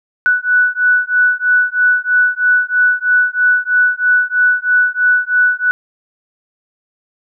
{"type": "beating tone pair", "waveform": "sine", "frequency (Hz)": [1481, 1484.1], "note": ["F#6", "F#6"], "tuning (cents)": [1, 5], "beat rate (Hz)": 3.1, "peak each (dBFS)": -13, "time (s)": [0.26, 5.71], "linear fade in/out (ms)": 0, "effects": []}